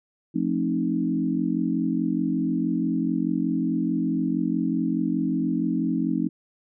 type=chord; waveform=sine; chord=F dominant seventh; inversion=none; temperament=equal with one note detuned; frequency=174.61 / 220 / 266.4 / 311.1 Hz; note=F3 / A3 / C4 / Eb4; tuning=0 / 0 / +31 / 0 cents; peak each=-28 / -28 / -26 / -27 dBFS; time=0.34-6.29 s; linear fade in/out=20 ms; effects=none